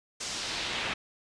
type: noise with band-pass filter sweep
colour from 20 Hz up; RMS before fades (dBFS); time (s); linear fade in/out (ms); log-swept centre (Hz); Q
brown; -34; 0.2-0.94; 10; 6800 to 2500; 1.4
effects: resampled to 22050 Hz